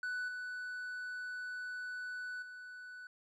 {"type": "tone with level steps", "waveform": "triangle", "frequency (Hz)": 1489, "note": "F#6", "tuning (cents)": 11, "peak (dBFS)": [-34, -38, -45], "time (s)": [0.03, 3.07], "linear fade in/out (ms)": 2, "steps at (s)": [0.28, 2.42], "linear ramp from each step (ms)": 5, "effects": ["resampled to 22050 Hz"]}